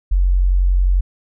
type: tone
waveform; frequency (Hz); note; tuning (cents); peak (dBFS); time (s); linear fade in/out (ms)
sine; 45.6; F#1; -24; -11; 0.11-1.01; 10
effects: none